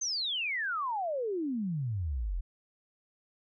sine exponential sweep, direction down, 6420 to 38.85 Hz, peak -30 dBFS, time 0.01-2.41 s, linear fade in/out 10 ms, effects none

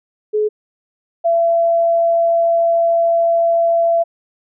sine tone pair in turn, 425 / 673.4 Hz, G#4 / E5, +40 / +37 cents, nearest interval minor sixth, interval 797 cents, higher second, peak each -13 / -11 dBFS, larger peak second, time 0.33-0.49 / 1.24-4.04 s, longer second, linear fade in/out 20 ms, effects none

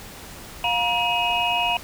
sine tone cluster, 707 / 952 / 2532 / 2876 Hz, F5 / A#5 / D#7 / F#7, +21 / +36 / +30 / -50 cents, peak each -25 dBFS, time 0.64-1.77 s, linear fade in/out 2 ms, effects pink hiss -40 dBFS RMS until 1.83 s

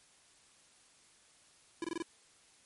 square tone bursts, 334.6 Hz, E4, 26 cents sharp, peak -35 dBFS, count 5, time 1.82-2.023 s, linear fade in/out 2 ms, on 23 ms, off 22 ms, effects white hiss -64 dBFS RMS until 2.65 s + MP3 48 kbps

